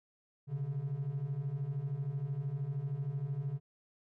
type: beating tone pair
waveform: triangle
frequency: 130.81 / 143.81 Hz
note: C3 / D3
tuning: 0 / -36 cents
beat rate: 13 Hz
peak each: -36 / -33 dBFS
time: 0.47-3.6 s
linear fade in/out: 50 ms
effects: tanh soft clip ceiling -27 dBFS